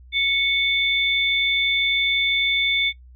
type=tone pair together; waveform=sine; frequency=2217 / 3536 Hz; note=C#7 / A7; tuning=0 / +8 cents; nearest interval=minor sixth; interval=808 cents; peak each=-20 / -20 dBFS; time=0.12-2.93 s; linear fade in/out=50 ms; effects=noise-tail reverb RT60 0.1 s tail -19 dB re dry + added 62 Hz sine -43 dBFS peak until 3.15 s